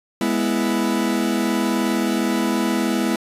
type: chord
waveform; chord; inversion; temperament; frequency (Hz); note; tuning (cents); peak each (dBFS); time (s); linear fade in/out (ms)
40% pulse; E major; first; equal; 207.7 / 246.9 / 329.6; G#3 / B3 / E4; 0 / 0 / 0; -22; 0.21-3.16; 2
effects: resampled to 32000 Hz